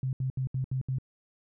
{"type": "tone bursts", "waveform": "sine", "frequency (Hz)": 130.81, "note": "C3", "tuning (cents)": 0, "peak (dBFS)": -27, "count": 6, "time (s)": [0.03, 0.985], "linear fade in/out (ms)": 2, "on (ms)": 100, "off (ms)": 71, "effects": []}